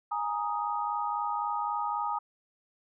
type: chord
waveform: sine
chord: Ab suspended second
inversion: none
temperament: just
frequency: 830.6 / 934.4 / 1245.9 Hz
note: Ab5 / Bb5 / Eb6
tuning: 0 / +4 / +2 cents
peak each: -33 dBFS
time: 0.11-2.19 s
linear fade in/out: 10 ms
effects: none